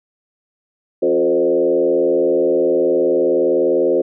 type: tone with frequency modulation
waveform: sine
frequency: 440 Hz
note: A4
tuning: in tune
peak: -12 dBFS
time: 1.02-4.02 s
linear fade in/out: 10 ms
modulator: 80.4 Hz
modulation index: 1.6
effects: none